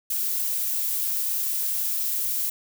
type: noise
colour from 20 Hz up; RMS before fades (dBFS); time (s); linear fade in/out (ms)
violet; -26; 0.1-2.5; 5
effects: none